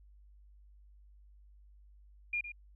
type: tone with echo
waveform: sine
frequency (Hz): 2415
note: D7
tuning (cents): +48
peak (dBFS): -31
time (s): 2.33-2.41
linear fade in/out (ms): 5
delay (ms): 110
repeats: 1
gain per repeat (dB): -10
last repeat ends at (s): 2.52
effects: added 50 Hz sine -56 dBFS peak until 2.75 s